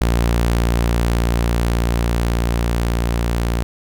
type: tone with level ramp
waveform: sawtooth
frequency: 58.27 Hz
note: A#1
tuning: in tune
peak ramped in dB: -10 to -13 dBFS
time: 0.01-3.63 s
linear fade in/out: 0 ms
effects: none